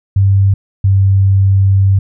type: tone pair in turn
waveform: sine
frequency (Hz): 98 / 97.27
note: G2 / G2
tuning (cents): 0 / -13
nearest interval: unison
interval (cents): 13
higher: first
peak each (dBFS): -6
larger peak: neither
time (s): 0.16-0.54 / 0.84-1.99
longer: second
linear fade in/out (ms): 5
effects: none